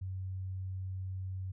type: tone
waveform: sine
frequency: 94 Hz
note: F#2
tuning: 28 cents sharp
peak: -36 dBFS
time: 0.01-1.52 s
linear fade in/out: 10 ms
effects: none